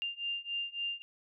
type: beating tone pair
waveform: sine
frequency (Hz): 2794 / 2797.6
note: F7 / F7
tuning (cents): 0 / +2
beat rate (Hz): 3.6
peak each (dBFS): -38 / -37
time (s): 0.02-1.02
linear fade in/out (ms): 0
effects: none